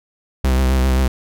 45% pulse tone with vibrato, 65 Hz, C2, 11 cents flat, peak -13 dBFS, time 0.44-1.08 s, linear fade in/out 5 ms, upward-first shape sine, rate 7.6 Hz, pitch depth 33 cents each way, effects none

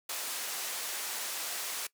white band-pass noise, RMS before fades -37 dBFS, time 0.09-1.87 s, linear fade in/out 5 ms, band 440 to 13000 Hz, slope 12 dB/octave, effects noise-tail reverb RT60 0.1 s tail -20 dB re dry

